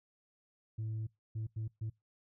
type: tone bursts at uneven times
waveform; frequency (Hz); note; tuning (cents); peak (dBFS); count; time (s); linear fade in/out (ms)
sine; 110; A2; 0; -33; 4; 0.78-1.07 / 1.35-1.47 / 1.56-1.68 / 1.81-1.9; 10
effects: noise-tail reverb RT60 0.2 s tail -24 dB re dry + tanh soft clip ceiling -34 dBFS